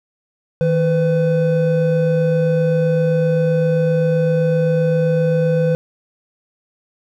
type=tone pair together; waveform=triangle; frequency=158.6 / 503.5 Hz; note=D#3 / B4; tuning=+33 / +33 cents; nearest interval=octave + minor sixth; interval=2000 cents; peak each=-14 dBFS; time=0.61-5.75 s; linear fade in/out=0 ms; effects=none